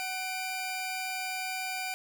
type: tone pair together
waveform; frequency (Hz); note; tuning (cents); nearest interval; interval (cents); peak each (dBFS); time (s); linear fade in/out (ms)
sawtooth; 749.7 / 2380; F#5 / D7; +23 / +22; octave + minor sixth; 1999; -32 / -32; 0-1.94; 0
effects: none